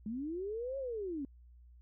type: linear two-way sweep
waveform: sine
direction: up then down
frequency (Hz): 204.2 to 554.4 to 260.9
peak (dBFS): -36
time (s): 0.06-1.25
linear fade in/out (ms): 2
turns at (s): 0.78
effects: added 60 Hz sine -55 dBFS peak until 1.81 s